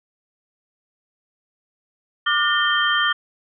sine tone cluster, 1185 / 1431 / 1815 / 3141 Hz, D6 / F6 / A#6 / G7, +15 / +42 / -47 / +3 cents, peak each -22 dBFS, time 2.26-3.13 s, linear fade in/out 10 ms, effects none

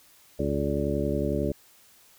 harmonic tone with a mistuned harmonic, 71 Hz, C#2, 42 cents sharp, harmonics 1 / 2 / 3 / 4 / 5 / 6 / 8, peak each -32 / -32 / -32 / -32 / -32 / -32 / -32 dBFS, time 0.39-1.52 s, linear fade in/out 5 ms, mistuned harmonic 8, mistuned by +32 cents, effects white hiss -57 dBFS RMS until 2.18 s

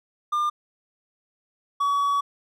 triangle tone pair in turn, 1200 / 1132.6 Hz, D6 / C#6, +37 / +37 cents, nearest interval minor second, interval 100 cents, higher first, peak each -19 / -18 dBFS, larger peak second, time 0.32-0.5 / 1.8-2.21 s, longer second, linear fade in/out 10 ms, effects none

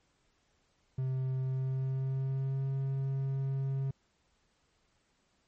triangle tone with pitch glide, 130.81 to 135.34 Hz, C3 to C#3, 0 to -41 cents, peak -28 dBFS, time 0.98-3.91 s, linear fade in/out 5 ms, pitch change +59 cents, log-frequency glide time 1.4-2.7 s, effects pink hiss -73 dBFS RMS until 5.47 s + MP3 32 kbps

